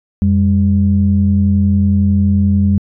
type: tone pair together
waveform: sine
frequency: 89.27 / 200.4 Hz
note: F2 / G3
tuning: +38 / +38 cents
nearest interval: octave + major second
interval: 1400 cents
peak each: -11 dBFS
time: 0.22-2.78 s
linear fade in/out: 0 ms
effects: tanh soft clip ceiling -1 dBFS